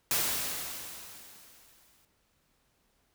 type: noise with exponential decay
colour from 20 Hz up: white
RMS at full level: -27 dBFS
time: 0.11-2.05 s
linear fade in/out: 1 ms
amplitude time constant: 420 ms
effects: pink hiss -72 dBFS RMS until 3.14 s